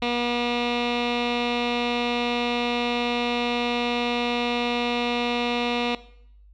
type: tone with low-pass filter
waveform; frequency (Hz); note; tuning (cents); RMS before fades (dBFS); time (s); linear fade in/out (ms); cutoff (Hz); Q
15% pulse; 240.6; B3; -45; -25; 0.02-5.95; 2; 3300; 4.9
effects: noise-tail reverb RT60 0.7 s tail -18 dB re dry + added 50 Hz sine -48 dBFS peak until 6.53 s